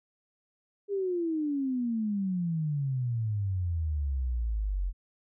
sine exponential sweep, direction down, 410 to 43.57 Hz, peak -27 dBFS, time 0.88-4.93 s, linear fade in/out 50 ms, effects none

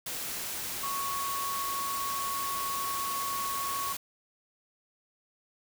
sine tone in noise, 1108.7 Hz, C#6, in tune, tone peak -32 dBFS, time 0.83-3.93 s, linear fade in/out 5 ms, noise white, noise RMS -36 dBFS, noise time 0.06-3.97 s, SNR +1 dB, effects none

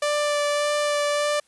sawtooth tone with vibrato, 587.3 Hz, D5, in tune, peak -17 dBFS, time 0.02-1.4 s, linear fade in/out 5 ms, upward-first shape sine, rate 1.7 Hz, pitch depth 11 cents each way, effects white hiss -62 dBFS RMS until 1.47 s + resampled to 24000 Hz

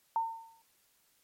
sine tone with exponential decay, 907 Hz, A#5, 48 cents flat, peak -25 dBFS, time 0.16-0.62 s, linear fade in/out 1 ms, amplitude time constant 100 ms, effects white hiss -70 dBFS RMS until 1.23 s + MP3 64 kbps

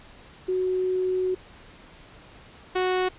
sine / sawtooth tone pair in turn, 370 / 368.7 Hz, F#4 / F#4, 0 / -6 cents, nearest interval unison, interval 6 cents, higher first, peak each -22 / -18 dBFS, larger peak second, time 0.48-1.35 / 2.75-3.09 s, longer first, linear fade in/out 10 ms, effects pink hiss -49 dBFS RMS until 3.18 s + resampled to 8000 Hz

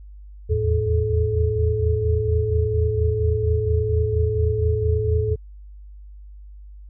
sine tone cluster, 78.7 / 83 / 109.1 / 430.4 Hz, D#2 / E2 / A2 / A4, +20 / +12 / -14 / -38 cents, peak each -23 dBFS, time 0.49-5.36 s, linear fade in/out 20 ms, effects added 50 Hz sine -38 dBFS peak until 6.89 s

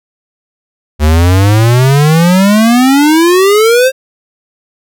square exponential sweep, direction up, 73.42 to 536 Hz, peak -5 dBFS, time 0.99-3.92 s, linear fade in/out 50 ms, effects none

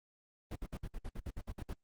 brown noise bursts, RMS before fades -40 dBFS, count 12, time 0.51-1.734 s, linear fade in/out 5 ms, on 47 ms, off 60 ms, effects Opus 24 kbps

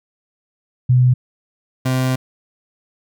sine / 30% pulse tone pair in turn, 125.7 / 129.31 Hz, B2 / C3, +31 / -20 cents, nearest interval unison, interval 49 cents, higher second, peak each -9 / -13 dBFS, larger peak first, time 0.89-1.14 / 1.85-2.16 s, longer second, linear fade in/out 10 ms, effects none

